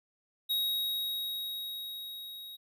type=tone with level ramp; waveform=square; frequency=3791 Hz; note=A#7; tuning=28 cents sharp; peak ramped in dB=-28 to -44 dBFS; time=0.49-2.57 s; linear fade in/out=20 ms; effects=none